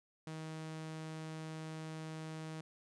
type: tone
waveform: sawtooth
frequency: 158.3 Hz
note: D#3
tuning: 30 cents sharp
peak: -39 dBFS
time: 0.27-2.61 s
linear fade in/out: 2 ms
effects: resampled to 22050 Hz + 13-bit